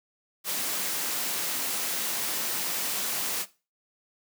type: high-pass noise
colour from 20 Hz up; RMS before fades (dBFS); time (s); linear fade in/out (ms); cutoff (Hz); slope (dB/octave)
white; -30; 0.44-3.46; 50; 150; 24
effects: noise-tail reverb RT60 0.3 s tail -17 dB re dry